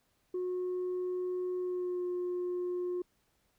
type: tone with pitch glide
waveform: sine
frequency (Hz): 363.6 to 357.6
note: F#4 to F4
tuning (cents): -30 to +41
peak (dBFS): -30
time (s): 0.34-3.02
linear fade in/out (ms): 5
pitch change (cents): -29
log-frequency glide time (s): 1.58-2.05
effects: tanh soft clip ceiling -30 dBFS + pink hiss -74 dBFS RMS until 3.58 s